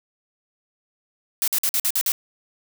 blue noise bursts, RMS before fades -21 dBFS, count 7, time 1.42-2.119 s, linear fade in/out 0 ms, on 57 ms, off 50 ms, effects none

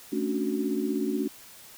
sine chord, D major seventh, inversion second, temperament equal, 220 / 277.2 / 293.7 / 370 Hz, A3 / C#4 / D4 / F#4, 0 / 0 / 0 / 0 cents, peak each -31 dBFS, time 0.12-1.28 s, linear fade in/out 10 ms, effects white hiss -49 dBFS RMS until 1.77 s

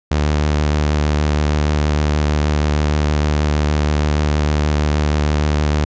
sawtooth tone with vibrato, 74.8 Hz, D2, 32 cents sharp, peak -10 dBFS, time 0.11-5.85 s, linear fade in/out 5 ms, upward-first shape sine, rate 6.4 Hz, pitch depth 18 cents each way, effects resampled to 16000 Hz

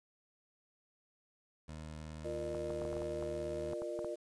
20% pulse tone with vibrato, 77.78 Hz, D#2, in tune, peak -40 dBFS, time 1.68-3.74 s, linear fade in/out 10 ms, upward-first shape triangle, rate 2.6 Hz, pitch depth 10 cents each way
sine chord, Bb major, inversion second, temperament equal with one note detuned, 349.2 / 466.2 / 602.4 Hz, F4 / Bb4 / D5, 0 / 0 / +44 cents, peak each -42 / -44 / -40 dBFS, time 2.24-4.16 s, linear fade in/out 20 ms
clicks, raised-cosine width 1 ms, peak -30 dBFS, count 12, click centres 2.548 / 2.704 / 2.818 / 2.852 / 2.93 / 2.968 / 3.02 / 3.226 / 3.733 / 3.82 / 3.991 / 4.046 s
effects resampled to 22050 Hz + 10-bit

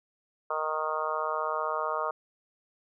harmonic tone, 155.56 Hz, D#3, in tune, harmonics 3 / 4 / 5 / 6 / 7 / 8 / 9, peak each -37 / -34 / -40 / -36 / -34 / -33 / -41 dBFS, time 0.5-2.11 s, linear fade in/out 5 ms, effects none

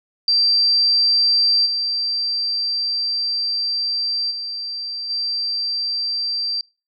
sine tone with level steps, 4699 Hz, D8, in tune, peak -13 / -19 / -25 / -20 dBFS, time 0.28-6.61 s, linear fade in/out 2 ms, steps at 1.65 / 4.3 / 5.09 s, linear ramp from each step 20 ms, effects noise-tail reverb RT60 0.3 s tail -25 dB re dry

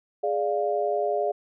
sine chord, D diminished, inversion second, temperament equal, 415.3 / 587.3 / 698.5 Hz, Ab4 / D5 / F5, 0 / 0 / 0 cents, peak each -27 dBFS, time 0.23-1.32 s, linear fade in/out 10 ms, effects none

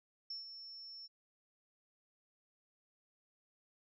sine tone with ADSR envelope, 5400 Hz, E8, 41 cents sharp, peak -40 dBFS, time 0.3-1.08 s, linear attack 4 ms, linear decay 140 ms, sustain -8 dB, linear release 27 ms, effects none

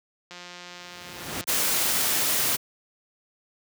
click train, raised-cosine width 0.2 ms, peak -24 dBFS, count 201, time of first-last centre 0.31-1.44 s, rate 177 Hz
pink noise with exponential growth, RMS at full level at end -28 dBFS, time 0.67-1.41 s, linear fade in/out 0 ms, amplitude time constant 160 ms
white noise, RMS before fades -24 dBFS, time 1.47-2.57 s, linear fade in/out 20 ms
effects high-pass 100 Hz 12 dB/octave

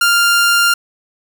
sawtooth tone, 1396.9 Hz, F6, in tune, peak -6 dBFS, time 0.01-0.74 s, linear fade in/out 5 ms, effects none

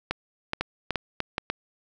two click trains, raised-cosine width 0.3 ms, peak -10 / -10 dBFS, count 4 / 4, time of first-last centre 0.61-1.5 / 0.11-1.381 s, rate 3.37 / 2.36 Hz, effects none

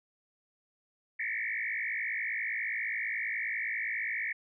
sine tone with frequency modulation, 2031 Hz, B6, 48 cents sharp, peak -31 dBFS, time 1.19-4.33 s, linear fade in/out 10 ms, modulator 54.8 Hz, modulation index 4.7, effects none

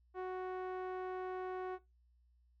sawtooth tone with low-pass filter, 370 Hz, F#4, in tune, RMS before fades -41 dBFS, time 0.14-1.79 s, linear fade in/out 50 ms, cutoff 1200 Hz, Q 1, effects noise-tail reverb RT60 0.2 s tail -19 dB re dry + added 60 Hz sine -67 dBFS peak until 2.6 s

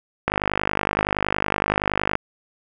click train, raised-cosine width 0.5 ms, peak -4 dBFS, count 96, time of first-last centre 0.28-2.154 s, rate 50.7 Hz, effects none

